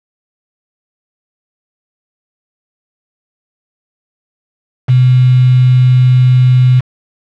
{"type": "tone with quantisation", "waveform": "sine", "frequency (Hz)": 126.8, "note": "B2", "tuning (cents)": 46, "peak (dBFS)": -4, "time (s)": [4.88, 6.81], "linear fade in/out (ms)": 20, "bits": 4, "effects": ["low-pass 3000 Hz 12 dB/octave"]}